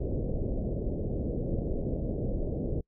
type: low-pass noise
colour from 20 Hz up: pink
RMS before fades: -31 dBFS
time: 0-2.81 s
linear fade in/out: 10 ms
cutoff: 580 Hz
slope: 48 dB/octave
effects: noise-tail reverb RT60 0.1 s tail -26 dB re dry